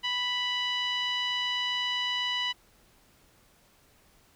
10% pulse tone with low-pass filter, 987.8 Hz, B5, in tune, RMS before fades -30 dBFS, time 0.03-2.53 s, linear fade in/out 20 ms, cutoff 3100 Hz, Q 2.7, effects pink hiss -62 dBFS RMS until 4.35 s

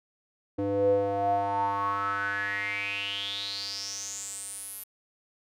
square tone with band-pass filter sweep, 100 Hz, G2, 35 cents sharp, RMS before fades -30 dBFS, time 0.58-4.84 s, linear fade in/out 10 ms, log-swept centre 390 to 12000 Hz, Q 8.4, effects none

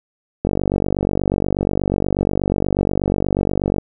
click train, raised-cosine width 2 ms, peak -4 dBFS, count 162, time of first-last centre 0.45-3.783 s, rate 48.3 Hz, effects none

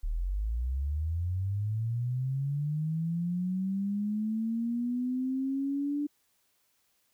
sine linear sweep, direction up, 35.62 to 293.7 Hz, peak -28 dBFS, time 0.03-6.07 s, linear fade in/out 10 ms, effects white hiss -72 dBFS RMS until 7.13 s

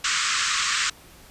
pink band-pass noise, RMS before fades -24 dBFS, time 0.04-0.9 s, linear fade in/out 5 ms, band 1100 to 8200 Hz, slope 96 dB/octave, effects pink hiss -49 dBFS RMS until 1.3 s + resampled to 32000 Hz

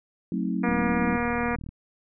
sine chord, F# diminished seventh, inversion none, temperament just, 185 / 222 / 266.4 / 319.7 Hz, F#3 / A3 / C4 / Eb4, 0 / +16 / +31 / +47 cents, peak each -28 / -30 / -31 / -33 dBFS, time 0.32-1.16 s, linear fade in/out 2 ms
harmonic tone, 239.1 Hz, A#3, 44 cents sharp, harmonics 1 / 2 / 3 / 4 / 5 / 6 / 7 / 8 / 9 / 10, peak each -28 / -31 / -33 / -34 / -35 / -36 / -36 / -37 / -38 / -38 dBFS, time 0.63-1.56 s, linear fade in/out 10 ms
click train, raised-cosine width 5 ms, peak -26 dBFS, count 40, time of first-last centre 0.69-1.69 s, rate 39 Hz
effects none

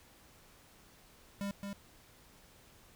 square tone with echo, 200 Hz, G3, 35 cents sharp, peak -36 dBFS, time 1.41-1.51 s, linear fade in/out 0 ms, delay 220 ms, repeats 1, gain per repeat -4 dB, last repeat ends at 1.73 s, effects pink hiss -61 dBFS RMS until 2.95 s

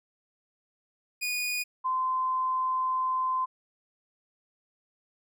sawtooth / sine tone pair in turn, 2462 / 1032.7 Hz, D#7 / C6, -19 / -23 cents, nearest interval octave + minor third, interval 1504 cents, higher first, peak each -25 / -25 dBFS, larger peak neither, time 1.21-1.64 / 1.84-3.46 s, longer second, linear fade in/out 20 ms, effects none

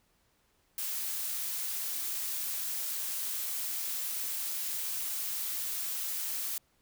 blue noise, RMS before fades -35 dBFS, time 0.78-6.58 s, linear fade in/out 2 ms, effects pink hiss -71 dBFS RMS until 6.81 s

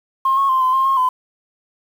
sine tone with pitch steps, 1066 / 1096 / 1047 / 1028 / 1061 / 1076 / 1017 Hz, C6 / C#6 / C6 / C6 / C6 / C6 / C6, +32 / -20 / +1 / -31 / +24 / +48 / -50 cents, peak -12 dBFS, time 0.25-1.09 s, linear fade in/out 5 ms, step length 120 ms, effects tanh soft clip ceiling -8 dBFS + 7-bit

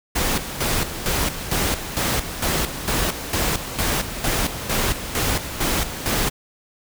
pink noise with tremolo, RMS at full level -21 dBFS, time 0.15-6.3 s, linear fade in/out 10 ms, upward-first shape square, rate 2.2 Hz, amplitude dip 65%, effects none

